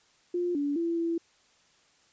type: tone with pitch steps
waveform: sine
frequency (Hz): 352.2 / 286.8 / 336.5 / 334.4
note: F4 / D4 / E4 / E4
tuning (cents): +15 / -41 / +36 / +25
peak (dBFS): -26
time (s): 0.34-1.18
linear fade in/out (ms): 5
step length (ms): 210
effects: white hiss -64 dBFS RMS until 2.12 s + resampled to 16000 Hz